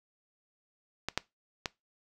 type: clicks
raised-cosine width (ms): 0.2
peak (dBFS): -14 / -10 / -14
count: 3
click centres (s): 1.086 / 1.176 / 1.658
effects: noise-tail reverb RT60 0.2 s tail -21 dB re dry